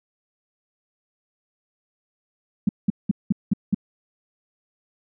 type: tone bursts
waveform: sine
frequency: 201.4 Hz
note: G3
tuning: 47 cents sharp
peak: -14 dBFS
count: 6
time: 2.67-3.746 s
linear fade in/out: 5 ms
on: 21 ms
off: 190 ms
effects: none